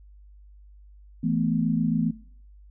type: chord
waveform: sine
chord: E suspended fourth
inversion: none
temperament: just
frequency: 164.81 / 219.8 / 247.2 Hz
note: E3 / A3 / B3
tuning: 0 / -2 / +2 cents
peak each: -26 dBFS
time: 1.23-2.11 s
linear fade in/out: 10 ms
effects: noise-tail reverb RT60 0.5 s tail -19 dB re dry + added 50 Hz sine -47 dBFS peak until 2.7 s